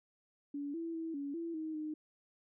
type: tone with pitch steps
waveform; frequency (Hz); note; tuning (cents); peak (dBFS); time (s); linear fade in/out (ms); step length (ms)
sine; 285.9 / 331.7 / 326 / 282.6 / 334.4 / 315.3 / 307.2; D4 / E4 / E4 / C#4 / E4 / D#4 / D#4; -46 / +11 / -19 / +34 / +25 / +23 / -22; -37; 0.54-1.94; 5; 200
effects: none